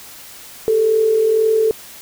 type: tone pair together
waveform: sine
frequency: 400.3 / 442.3 Hz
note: G4 / A4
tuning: +36 / +9 cents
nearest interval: major second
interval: 173 cents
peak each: -22 / -12 dBFS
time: 0.68-1.71 s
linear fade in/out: 0 ms
effects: white hiss -38 dBFS RMS until 2.01 s